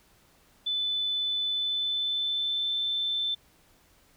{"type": "tone with pitch glide", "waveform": "sine", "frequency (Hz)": [3502, 3539], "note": ["A7", "A7"], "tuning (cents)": [-9, 9], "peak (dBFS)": -26, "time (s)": [0.66, 3.35], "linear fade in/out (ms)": 10, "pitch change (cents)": 18, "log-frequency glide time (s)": [1.46, 2.77], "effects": ["pink hiss -62 dBFS RMS until 4.16 s"]}